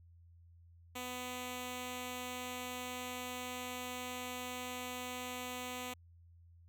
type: tone with notch filter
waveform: 5% pulse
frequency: 249.9 Hz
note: B3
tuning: 21 cents sharp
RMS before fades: -43 dBFS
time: 0.95-5.94 s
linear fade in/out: 10 ms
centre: 1600 Hz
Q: 1.8
effects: added 85 Hz sine -58 dBFS peak until 6.68 s